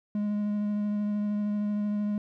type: tone with vibrato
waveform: triangle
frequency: 207.7 Hz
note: G#3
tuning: in tune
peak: -24 dBFS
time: 0.15-2.18 s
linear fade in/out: 2 ms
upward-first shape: triangle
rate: 13 Hz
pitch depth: 14 cents each way
effects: none